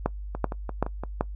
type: two click trains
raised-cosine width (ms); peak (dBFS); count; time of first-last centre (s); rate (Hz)
1; -18 / -9; 5 / 4; 0.35-1.036 / 0.06-1.209; 5.83 / 2.61
effects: noise-tail reverb RT60 0.1 s tail -21 dB re dry + added 50 Hz sine -33 dBFS peak until 1.35 s